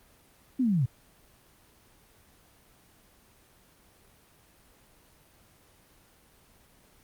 sine linear sweep, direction down, 271.7 to 113 Hz, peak -22 dBFS, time 0.59-0.86 s, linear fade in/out 10 ms, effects pink hiss -60 dBFS RMS until 7.03 s + Opus 24 kbps

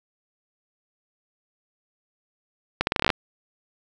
accelerating click train, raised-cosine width 0.3 ms, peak -4 dBFS, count 11, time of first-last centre 2.81-3.102 s, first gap 61 ms, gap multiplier 0.82, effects none

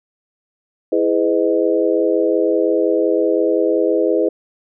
sine chord, E major seventh, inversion none, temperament equal with one note detuned, 329.6 / 415.3 / 505.1 / 622.3 Hz, E4 / G#4 / B4 / D#5, 0 / 0 / +39 / 0 cents, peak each -18 / -18 / -18 / -22 dBFS, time 0.92-4.29 s, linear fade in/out 5 ms, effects none

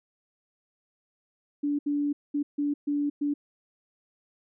sine tone bursts at uneven times, 289.7 Hz, D4, 24 cents flat, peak -24 dBFS, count 6, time 1.63-1.79 / 1.86-2.13 / 2.34-2.43 / 2.58-2.74 / 2.87-3.1 / 3.21-3.34 s, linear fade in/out 10 ms, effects none

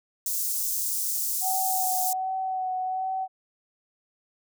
white high-pass noise, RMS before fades -28 dBFS, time 0.26-2.13 s, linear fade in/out 2 ms, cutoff 5900 Hz, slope 24 dB/octave
sine tone with vibrato, 751 Hz, F#5, 26 cents sharp, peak -26 dBFS, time 1.41-3.28 s, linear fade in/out 50 ms, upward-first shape sine, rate 1.3 Hz, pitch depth 20 cents each way
effects none

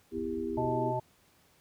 sine chord, E minor, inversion second, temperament equal with one note detuned, 246.9 / 329.6 / 398.6 Hz, B3 / E4 / G4, 0 / 0 / +29 cents, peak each -37 / -36 / -35 dBFS, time 0.11-0.94 s, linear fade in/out 50 ms
pink low-pass noise, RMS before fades -45 dBFS, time 0.12-0.76 s, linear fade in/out 5 ms, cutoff 100 Hz, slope 96 dB/octave
harmonic tone, 125.5 Hz, B2, 28 cents sharp, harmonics 1 / 3 / 5 / 7, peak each -35 / -38 / -34 / -33 dBFS, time 0.57-1 s, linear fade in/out 10 ms
effects pink hiss -65 dBFS RMS until 1.6 s + high-pass 60 Hz 12 dB/octave

